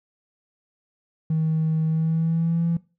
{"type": "tone with pitch glide", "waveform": "triangle", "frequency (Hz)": [158.8, 168.24], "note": ["D#3", "E3"], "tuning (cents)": [36, 36], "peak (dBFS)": -16, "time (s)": [1.3, 2.77], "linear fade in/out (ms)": 5, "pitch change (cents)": 100, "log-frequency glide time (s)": [1.86, 2.65], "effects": ["noise-tail reverb RT60 0.3 s tail -23 dB re dry", "tanh soft clip ceiling -16 dBFS"]}